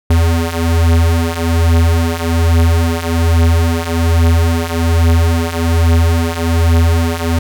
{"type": "beating tone pair", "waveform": "square", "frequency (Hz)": [82.41, 83.61], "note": ["E2", "E2"], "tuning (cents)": [0, 25], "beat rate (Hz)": 1.2, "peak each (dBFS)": [-15, -12], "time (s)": [0.1, 7.39], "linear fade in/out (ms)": 5, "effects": []}